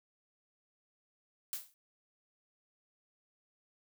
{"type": "noise with exponential decay", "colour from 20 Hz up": "blue", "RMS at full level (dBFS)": -35, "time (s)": [1.53, 1.74], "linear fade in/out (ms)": 0, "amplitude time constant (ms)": 45, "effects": []}